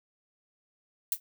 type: noise with exponential decay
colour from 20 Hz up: violet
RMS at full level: -23 dBFS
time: 1.12-1.2 s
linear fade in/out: 1 ms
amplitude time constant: 16 ms
effects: none